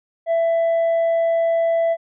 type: tone with tanh clipping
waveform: triangle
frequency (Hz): 665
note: E5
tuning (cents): +15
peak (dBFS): -16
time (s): 0.26-1.97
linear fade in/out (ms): 50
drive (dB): 7
effects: none